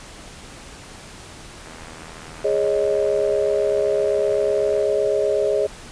click train, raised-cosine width 0.5 ms, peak -25 dBFS, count 256, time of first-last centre 1.66-4.828 s, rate 80.5 Hz
sine chord, Ab suspended fourth, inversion none, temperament equal, 415.3 / 554.4 / 622.3 Hz, Ab4 / Db5 / Eb5, 0 / 0 / 0 cents, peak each -20 / -22 / -22 dBFS, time 2.44-5.67 s, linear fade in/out 10 ms
effects pink hiss -40 dBFS RMS until 5.91 s + resampled to 22050 Hz

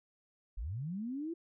sine linear sweep, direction up, 38.89 to 344.8 Hz, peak -36 dBFS, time 0.57-1.34 s, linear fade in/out 10 ms, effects none

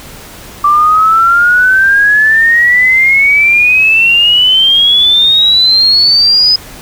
sine exponential sweep, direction up, 1166 to 5050 Hz, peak -4 dBFS, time 0.64-6.56 s, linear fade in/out 5 ms, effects pink hiss -31 dBFS RMS until 6.81 s

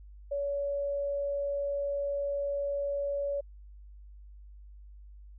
sine tone, 566 Hz, C#5, 36 cents sharp, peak -29 dBFS, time 0.31-3.41 s, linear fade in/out 10 ms, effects added 50 Hz sine -47 dBFS peak until 5.38 s

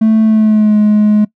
triangle tone with pitch glide, 220 to 210.8 Hz, A3 to G#3, 0 to +26 cents, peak -3 dBFS, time 0.01-1.25 s, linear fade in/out 10 ms, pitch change -74 cents, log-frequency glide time 0.23-0.77 s, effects noise-tail reverb RT60 0.1 s tail -22 dB re dry + tanh soft clip ceiling 0 dBFS

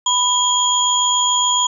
sine tone cluster, 991 / 3253 / 6920 Hz, B5 / G#7 / A8, +6 / -37 / -30 cents, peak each -18 dBFS, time 0.06-1.67 s, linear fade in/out 5 ms, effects none

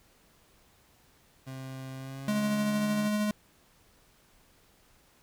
30% pulse tone with pitch glide, 132.1 to 147.42 Hz, C3 to D3, +17 to +7 cents, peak -36 dBFS, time 1.46-3.09 s, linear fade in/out 20 ms, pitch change +190 cents, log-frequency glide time 1.97-2.94 s
square tone with tremolo, 210 Hz, G#3, 19 cents sharp, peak -26 dBFS, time 2.28-3.31 s, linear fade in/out 2 ms, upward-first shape sine, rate 13 Hz, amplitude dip 25%
effects pink hiss -63 dBFS RMS until 5.22 s

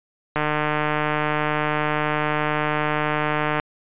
click train, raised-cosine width 0.5 ms, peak -7 dBFS, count 490, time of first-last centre 0.36-3.598 s, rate 151 Hz, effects resampled to 8000 Hz

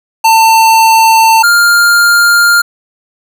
square tone pair in turn, 896 / 1403.5 Hz, A5 / F6, +31 / +8 cents, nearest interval minor sixth, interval 777 cents, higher second, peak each -4 / -5 dBFS, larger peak first, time 0.24-1.43 / 1.43-2.62 s, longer neither, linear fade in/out 10 ms, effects none

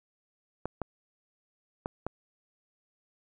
clicks, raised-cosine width 1 ms, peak -18 dBFS, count 4, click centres 0.656 / 0.817 / 1.859 / 2.066 s, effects none

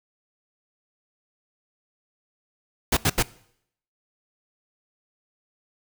pink noise bursts, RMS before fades -20 dBFS, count 3, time 2.92-3.227 s, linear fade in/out 5 ms, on 49 ms, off 80 ms, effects noise-tail reverb RT60 0.7 s tail -21 dB re dry

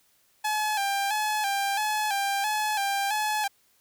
sawtooth tone with vibrato, 823 Hz, G#5, 16 cents flat, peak -21 dBFS, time 0.44-3.48 s, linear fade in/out 10 ms, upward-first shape square, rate 1.5 Hz, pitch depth 62 cents each way, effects white hiss -65 dBFS RMS until 3.8 s

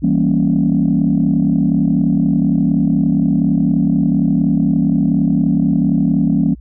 sine chord, E diminished seventh, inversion none, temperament equal, 164.81 / 196 / 233.1 / 277.2 Hz, E3 / G3 / Bb3 / Db4, 0 / 0 / 0 / 0 cents, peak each -16 dBFS, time 0.02-6.55 s, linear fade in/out 20 ms, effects tanh soft clip ceiling -4 dBFS + added 60 Hz sine -34 dBFS peak until 6.6 s

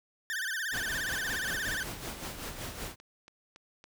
40% pulse tone with vibrato, 1661.2 Hz, G#6, in tune, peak -31 dBFS, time 0.3-1.83 s, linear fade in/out 0 ms, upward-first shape sine, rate 17 Hz, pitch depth 180 cents each way
pink noise with tremolo, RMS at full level -38 dBFS, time 0.71-2.96 s, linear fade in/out 50 ms, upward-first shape sine, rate 5.3 Hz, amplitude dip 55%
click train, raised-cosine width 0.2 ms, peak -34 dBFS, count 9, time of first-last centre 1.6-3.841 s, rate 3.57 Hz
effects none

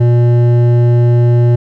sine tone with hard clipping, 120 Hz, B2, 49 cents flat, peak -8 dBFS, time 0-1.56 s, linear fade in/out 10 ms, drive 10 dB, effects none

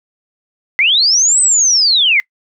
sine linear two-way sweep, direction up then down, 1996 to 8200 to 1996 Hz, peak -8 dBFS, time 0.79-2.2 s, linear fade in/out 0 ms, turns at 1.41 s, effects noise-tail reverb RT60 0.1 s tail -25 dB re dry

